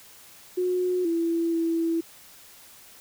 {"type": "tone with pitch steps", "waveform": "sine", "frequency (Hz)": [362.7, 334.2, 330.9], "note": ["F#4", "E4", "E4"], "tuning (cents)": [-34, 24, 7], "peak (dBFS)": -22, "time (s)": [0.57, 2.01], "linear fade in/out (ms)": 10, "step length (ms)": 480, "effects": ["white hiss -50 dBFS RMS until 3 s"]}